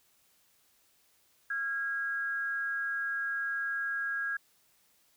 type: tone pair together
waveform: sine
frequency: 1379 / 1639.9 Hz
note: F6 / G#6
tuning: -22 / -22 cents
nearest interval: minor third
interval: 300 cents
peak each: -39 / -31 dBFS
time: 1.5-4.37 s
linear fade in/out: 5 ms
effects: white hiss -68 dBFS RMS until 5.16 s